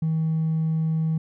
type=tone with hard clipping; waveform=sine; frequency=159.9 Hz; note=D#3; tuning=48 cents sharp; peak=-21 dBFS; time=0.02-1.18 s; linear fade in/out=5 ms; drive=1 dB; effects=none